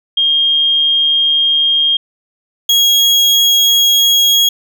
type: tone pair in turn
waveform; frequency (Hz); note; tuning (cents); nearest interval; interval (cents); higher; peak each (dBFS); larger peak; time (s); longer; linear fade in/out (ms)
sine / 35% pulse; 3226 / 3299; G7 / G#7; +49 / -12; unison; 39; second; -9 / -6; second; 0.17-1.97 / 2.69-4.49; neither; 5
effects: none